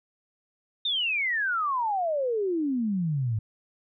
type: exponential sweep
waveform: sine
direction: down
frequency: 3700 to 103.83 Hz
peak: -24 dBFS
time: 0.85-3.39 s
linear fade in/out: 5 ms
effects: none